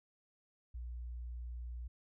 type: tone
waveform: sine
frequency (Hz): 60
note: B1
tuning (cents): -49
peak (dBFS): -40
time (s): 0.74-1.88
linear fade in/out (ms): 10
effects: tanh soft clip ceiling -37 dBFS